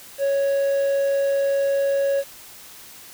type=tone with quantisation; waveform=triangle; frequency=554.4 Hz; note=C#5; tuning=in tune; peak=-16 dBFS; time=0.18-2.24 s; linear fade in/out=50 ms; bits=7; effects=white hiss -43 dBFS RMS until 3.13 s